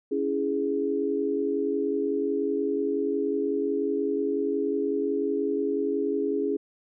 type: chord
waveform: sine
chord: C# minor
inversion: none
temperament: equal with one note detuned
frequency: 278.9 / 329.6 / 415.3 Hz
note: C#4 / E4 / G#4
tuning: +11 / 0 / 0 cents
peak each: -29 / -31 / -26 dBFS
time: 0.11-6.57 s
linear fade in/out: 10 ms
effects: none